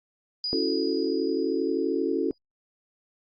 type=tone with exponential decay; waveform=sine; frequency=4919 Hz; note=D#8; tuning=21 cents flat; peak=-26 dBFS; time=0.44-2.38 s; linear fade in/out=1 ms; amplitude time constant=420 ms
type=chord; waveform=sine; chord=F# minor seventh; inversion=second; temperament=equal; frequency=277.2 / 329.6 / 370 / 440 Hz; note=C#4 / E4 / F#4 / A4; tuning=0 / 0 / 0 / 0 cents; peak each=-29 dBFS; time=0.53-2.31 s; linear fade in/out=0 ms
effects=Opus 32 kbps